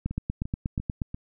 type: two click trains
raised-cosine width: 5 ms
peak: -21 / -15 dBFS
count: 4 / 9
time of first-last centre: 0.11-1.144 / 0.06-1.018 s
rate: 2.9 / 8.35 Hz
effects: none